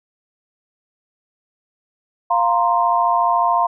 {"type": "chord", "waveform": "sine", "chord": "F suspended fourth", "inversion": "none", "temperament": "equal", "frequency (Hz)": [698.5, 932.3, 1046.5], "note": ["F5", "Bb5", "C6"], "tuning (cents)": [0, 0, 0], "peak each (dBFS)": -18, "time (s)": [2.3, 3.67], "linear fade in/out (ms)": 10, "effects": []}